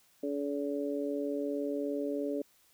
harmonic tone, 142.8 Hz, D3, 48 cents flat, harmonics 2 / 3 / 4, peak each -34 / -36 / -37 dBFS, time 0.23-2.42 s, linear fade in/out 5 ms, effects white hiss -66 dBFS RMS until 2.73 s

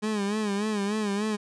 30% pulse tone with vibrato, 207.7 Hz, G#3, in tune, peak -23 dBFS, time 0.02-1.37 s, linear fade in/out 20 ms, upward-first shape sine, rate 3.4 Hz, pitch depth 84 cents each way, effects resampled to 22050 Hz

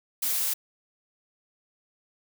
blue noise, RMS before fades -27 dBFS, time 0.22-0.54 s, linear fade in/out 10 ms, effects none

